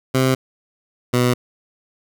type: tone pair in turn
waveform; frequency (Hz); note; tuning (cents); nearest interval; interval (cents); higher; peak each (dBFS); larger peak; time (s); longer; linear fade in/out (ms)
15% pulse; 130.81 / 123.47; C3 / B2; 0 / 0; minor second; 100; first; -8; neither; 0.14-0.35 / 1.13-1.34; neither; 10
effects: none